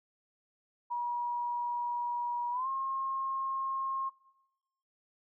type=tone with pitch glide; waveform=sine; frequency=961 to 1072.5 Hz; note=B5 to C6; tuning=-48 to +42 cents; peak=-31 dBFS; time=0.9-4.1 s; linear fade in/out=20 ms; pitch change=+190 cents; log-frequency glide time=2.51-2.68 s; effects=noise-tail reverb RT60 1.0 s tail -20 dB re dry